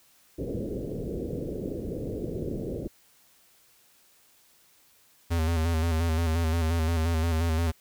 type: low-pass noise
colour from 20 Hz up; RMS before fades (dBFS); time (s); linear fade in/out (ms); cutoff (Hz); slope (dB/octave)
white; -33; 0.38-2.88; 10; 510; 48
type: tone with vibrato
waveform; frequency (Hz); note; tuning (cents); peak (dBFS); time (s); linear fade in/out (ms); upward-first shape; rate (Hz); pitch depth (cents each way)
square; 82; E2; -9; -24; 5.3-7.72; 20; square; 5.7; 49
effects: white hiss -61 dBFS RMS until 7.8 s